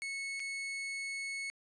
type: tone with dropouts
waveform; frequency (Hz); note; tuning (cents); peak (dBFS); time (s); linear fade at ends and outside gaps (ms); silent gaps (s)
40% pulse; 2200; C#7; -14; -36; 0.02-1.5; 0; 0.396-0.401
effects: resampled to 22050 Hz